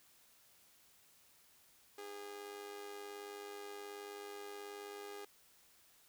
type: tone with amplitude modulation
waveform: sawtooth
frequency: 408.6 Hz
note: G#4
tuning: 28 cents flat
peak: -40 dBFS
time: 1.98-5.25 s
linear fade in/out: 5 ms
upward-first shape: sine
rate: 98.7 Hz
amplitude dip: 60%
effects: white hiss -67 dBFS RMS until 6.08 s